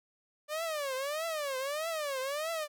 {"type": "tone with vibrato", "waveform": "sawtooth", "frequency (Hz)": 587.3, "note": "D5", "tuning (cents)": 0, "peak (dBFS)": -29, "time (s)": [0.48, 2.68], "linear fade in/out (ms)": 50, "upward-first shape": "triangle", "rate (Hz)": 1.6, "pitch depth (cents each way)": 240, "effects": []}